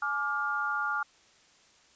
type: chord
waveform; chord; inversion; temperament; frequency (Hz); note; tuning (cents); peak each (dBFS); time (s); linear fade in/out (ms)
sine; D diminished; second; just; 845.8 / 1174.7 / 1409.6; Ab5 / D6 / F6; +31 / 0 / +16; -36 / -33 / -30; 0.02-1.03; 5
effects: white hiss -61 dBFS RMS until 1.95 s + resampled to 16000 Hz